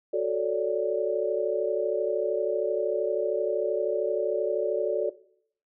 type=chord; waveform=sine; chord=D major seventh; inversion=first; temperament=equal; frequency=370 / 440 / 554.4 / 587.3 Hz; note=F#4 / A4 / C#5 / D5; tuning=0 / 0 / 0 / 0 cents; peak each=-29 / -28 / -32 / -28 dBFS; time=0.13-5.1 s; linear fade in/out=10 ms; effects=noise-tail reverb RT60 0.6 s tail -17 dB re dry